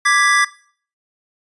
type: chord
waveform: square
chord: G# diminished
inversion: second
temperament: equal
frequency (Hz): 1174.7 / 1661.2 / 1975.5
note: D6 / G#6 / B6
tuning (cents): 0 / 0 / 0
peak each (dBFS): -17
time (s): 0.05-0.45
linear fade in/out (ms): 10
effects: noise-tail reverb RT60 0.5 s tail -19 dB re dry + resampled to 24000 Hz